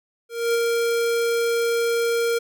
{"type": "tone with ADSR envelope", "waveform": "square", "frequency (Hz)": 466.2, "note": "A#4", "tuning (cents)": 0, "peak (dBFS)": -18, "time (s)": [0.29, 2.39], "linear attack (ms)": 250, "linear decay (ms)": 28, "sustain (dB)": -2, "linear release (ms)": 12, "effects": []}